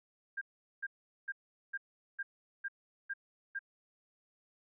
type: tone bursts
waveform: sine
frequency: 1600 Hz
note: G6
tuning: 35 cents sharp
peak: -35 dBFS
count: 8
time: 0.37-3.592 s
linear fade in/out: 10 ms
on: 44 ms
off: 410 ms
effects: none